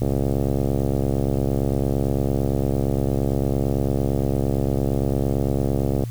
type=click train; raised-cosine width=2 ms; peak=-9 dBFS; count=415; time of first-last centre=0.02-6.037 s; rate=68.8 Hz; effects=added 117 Hz sine -27 dBFS peak until 6.1 s + white hiss -48 dBFS RMS until 6.1 s